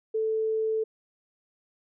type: tone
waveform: sine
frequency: 440 Hz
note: A4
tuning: in tune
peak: -24 dBFS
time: 0.14-0.84 s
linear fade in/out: 10 ms
effects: none